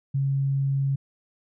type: tone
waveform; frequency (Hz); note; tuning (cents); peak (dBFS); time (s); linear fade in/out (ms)
sine; 137.3; C#3; -16; -21; 0.14-0.96; 10
effects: none